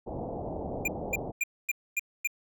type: low-pass noise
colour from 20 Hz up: white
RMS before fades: -36 dBFS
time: 0.06-1.32 s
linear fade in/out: 20 ms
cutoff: 780 Hz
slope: 48 dB/octave
type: tone bursts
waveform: square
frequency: 2404 Hz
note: D7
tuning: 40 cents sharp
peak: -26 dBFS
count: 6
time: 0.85-2.274 s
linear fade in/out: 5 ms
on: 29 ms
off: 250 ms
effects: none